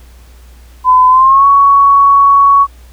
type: tone with pitch glide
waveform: sine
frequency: 1013 to 1117.5 Hz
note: B5 to C#6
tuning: +44 to +14 cents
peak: -3 dBFS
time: 0.84-2.67 s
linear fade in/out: 50 ms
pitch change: +170 cents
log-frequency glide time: 1.09-1.46 s
effects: added 60 Hz sine -35 dBFS peak until 2.92 s + pink hiss -46 dBFS RMS until 2.92 s